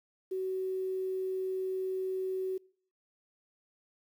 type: tone with quantisation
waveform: sine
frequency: 376.3 Hz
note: F#4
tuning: 29 cents sharp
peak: -31 dBFS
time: 0.31-2.58 s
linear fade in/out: 10 ms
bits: 10
effects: noise-tail reverb RT60 0.6 s tail -25 dB re dry